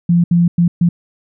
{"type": "tone bursts at uneven times", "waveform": "sine", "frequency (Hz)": 172.3, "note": "F3", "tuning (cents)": -23, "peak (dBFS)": -8, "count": 4, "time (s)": [[0.09, 0.24], [0.31, 0.48], [0.58, 0.68], [0.81, 0.89]], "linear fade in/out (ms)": 5, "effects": []}